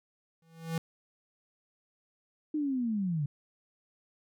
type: tone with exponential growth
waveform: square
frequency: 163.9 Hz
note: E3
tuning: 10 cents flat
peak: -28 dBFS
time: 0.42-0.78 s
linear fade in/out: 2 ms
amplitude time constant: 78 ms
type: linear sweep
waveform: sine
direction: down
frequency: 310.9 to 137.2 Hz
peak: -28 dBFS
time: 2.54-3.26 s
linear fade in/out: 5 ms
effects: none